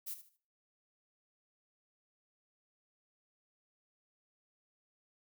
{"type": "noise with echo", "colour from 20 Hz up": "violet", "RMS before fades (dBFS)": -41, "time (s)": [0.06, 0.15], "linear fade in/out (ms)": 20, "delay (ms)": 75, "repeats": 3, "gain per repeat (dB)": -12, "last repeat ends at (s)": 0.375, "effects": ["noise-tail reverb RT60 0.4 s tail -17 dB re dry"]}